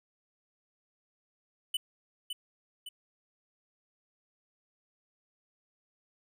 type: tone with echo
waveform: square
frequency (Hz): 2994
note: F#7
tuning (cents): +20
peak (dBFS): -29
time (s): 1.74-1.77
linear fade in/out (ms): 5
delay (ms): 560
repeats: 2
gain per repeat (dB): -6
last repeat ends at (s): 2.89
effects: none

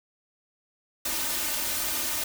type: noise with comb filter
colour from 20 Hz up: white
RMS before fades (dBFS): -29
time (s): 1.05-2.24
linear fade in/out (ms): 5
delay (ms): 3.3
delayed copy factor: +0.95
effects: none

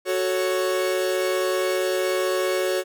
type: chord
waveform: 45% pulse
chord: F# minor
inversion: none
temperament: equal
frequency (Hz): 370 / 440 / 554.4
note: F#4 / A4 / C#5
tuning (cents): 0 / 0 / 0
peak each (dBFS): -24 / -30 / -25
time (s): 0.05-2.84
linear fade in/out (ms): 50
effects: none

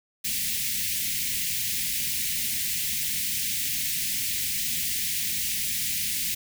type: band-stop noise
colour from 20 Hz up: white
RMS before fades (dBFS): -28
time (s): 0.24-6.35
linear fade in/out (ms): 10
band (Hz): 250 to 1900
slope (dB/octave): 48
effects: none

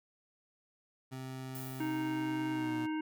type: tone with pitch glide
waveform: 25% pulse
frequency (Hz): 130.81 to 121.35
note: C3 to B2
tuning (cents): 0 to -30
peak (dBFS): -37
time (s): 1.11-2.87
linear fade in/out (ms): 20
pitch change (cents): -130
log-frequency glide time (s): 2.51-2.74
type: noise with exponential decay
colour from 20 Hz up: violet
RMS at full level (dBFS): -45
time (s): 1.55-2.7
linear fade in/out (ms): 1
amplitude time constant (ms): 250
type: harmonic tone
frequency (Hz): 311.1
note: D#4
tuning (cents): 0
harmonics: 1 / 3 / 5 / 7 / 9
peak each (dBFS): -33 / -43 / -47 / -50 / -52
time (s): 1.8-3.01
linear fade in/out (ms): 5
effects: none

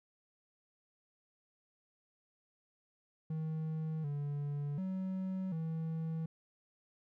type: tone with pitch steps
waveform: triangle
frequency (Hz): 158.1 / 144.4 / 188.3 / 161.6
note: D#3 / D3 / F#3 / E3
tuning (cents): +28 / -29 / +31 / -34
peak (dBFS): -33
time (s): 3.3-6.26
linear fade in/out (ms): 5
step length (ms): 740
effects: none

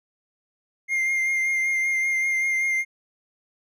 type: tone with vibrato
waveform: triangle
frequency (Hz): 2112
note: C7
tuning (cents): +16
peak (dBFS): -19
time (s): 0.88-2.85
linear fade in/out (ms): 50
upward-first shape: triangle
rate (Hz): 5.2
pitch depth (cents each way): 23
effects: none

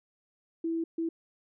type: tone bursts at uneven times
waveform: sine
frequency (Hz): 329.6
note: E4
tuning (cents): 0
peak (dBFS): -28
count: 2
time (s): 0.64-0.84 / 0.98-1.09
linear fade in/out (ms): 5
effects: none

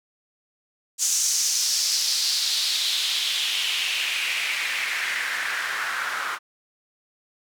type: noise with band-pass filter sweep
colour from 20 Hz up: white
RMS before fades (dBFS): -25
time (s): 0.98-6.39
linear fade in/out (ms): 50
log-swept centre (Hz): 6800 to 1300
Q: 3.1
effects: none

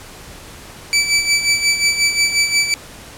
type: tone with tremolo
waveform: 20% pulse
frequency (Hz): 2312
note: D7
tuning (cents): -28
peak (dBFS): -6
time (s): 0.93-2.74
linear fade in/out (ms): 0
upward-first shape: sine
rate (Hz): 5.6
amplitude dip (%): 65
effects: pink hiss -37 dBFS RMS until 3.17 s + low-pass 12000 Hz 12 dB/octave

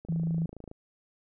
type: click train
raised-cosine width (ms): 2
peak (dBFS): -30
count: 19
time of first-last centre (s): 0.05-0.714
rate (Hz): 27.1
type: tone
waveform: sine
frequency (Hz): 164.81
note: E3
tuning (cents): 0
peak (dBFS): -26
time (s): 0.09-0.46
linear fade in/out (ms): 5
effects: none

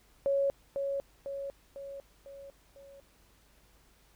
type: tone with echo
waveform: sine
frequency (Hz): 554.4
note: C#5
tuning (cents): 0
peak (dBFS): -25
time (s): 0.26-0.5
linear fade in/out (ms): 0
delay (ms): 500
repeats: 5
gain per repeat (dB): -5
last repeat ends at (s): 3
effects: added 50 Hz sine -65 dBFS peak until 4.15 s + pink hiss -65 dBFS RMS until 4.15 s

